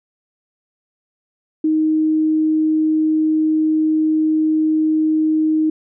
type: tone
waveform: sine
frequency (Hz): 312.5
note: D#4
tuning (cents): +8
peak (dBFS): -13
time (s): 1.64-5.7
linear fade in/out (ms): 5
effects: none